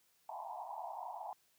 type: band-pass noise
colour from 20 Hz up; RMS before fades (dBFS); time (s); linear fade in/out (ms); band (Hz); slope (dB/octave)
pink; -45; 0.29-1.33; 0; 670 to 990; 96
effects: white hiss -73 dBFS RMS until 1.58 s + high-pass 60 Hz 12 dB/octave